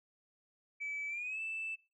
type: tone with pitch glide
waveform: sine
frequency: 2300 to 2642 Hz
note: D7 to E7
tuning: -37 to +3 cents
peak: -36 dBFS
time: 0.8-1.76 s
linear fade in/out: 20 ms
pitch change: +240 cents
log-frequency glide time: 1.08-1.4 s
effects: noise-tail reverb RT60 0.3 s tail -20 dB re dry + tanh soft clip ceiling -33 dBFS